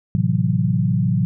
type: chord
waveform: sine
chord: F# half-diminished seventh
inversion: first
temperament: equal with one note detuned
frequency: 111.15 / 130.81 / 164.81 / 185 Hz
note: A2 / C3 / E3 / F#3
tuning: +18 / 0 / 0 / 0 cents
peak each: -21 dBFS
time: 0.15-1.25 s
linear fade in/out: 0 ms
effects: none

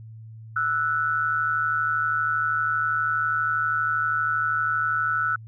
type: tone pair together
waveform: sine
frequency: 1323.5 / 1476 Hz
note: E6 / F#6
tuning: +7 / -5 cents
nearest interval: major second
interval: 188 cents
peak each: -24 dBFS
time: 0.56-5.36 s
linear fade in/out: 5 ms
effects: added 111 Hz sine -39 dBFS peak until 5.47 s

